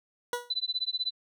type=tone with exponential decay; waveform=20% pulse; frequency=485.1 Hz; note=B4; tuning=31 cents flat; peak=-21 dBFS; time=0.33-0.53 s; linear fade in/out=1 ms; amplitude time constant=43 ms
type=tone with tremolo; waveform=sine; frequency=4003 Hz; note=B7; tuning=23 cents sharp; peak=-25 dBFS; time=0.5-1.11 s; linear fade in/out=5 ms; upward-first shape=sine; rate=16 Hz; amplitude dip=100%
effects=none